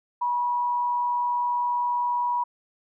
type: tone with frequency modulation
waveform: sine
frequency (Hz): 970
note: B5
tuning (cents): -31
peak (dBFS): -22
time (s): 0.21-2.44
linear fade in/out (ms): 10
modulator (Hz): 105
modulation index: 0.26
effects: none